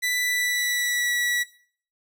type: tone with pitch glide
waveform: sawtooth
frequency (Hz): 1982 to 1942.3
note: B6 to B6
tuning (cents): +6 to -29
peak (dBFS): -19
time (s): 0.02-1.44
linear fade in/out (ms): 20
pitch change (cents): -35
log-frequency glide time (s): 0.2-1.12
effects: noise-tail reverb RT60 0.5 s tail -17 dB re dry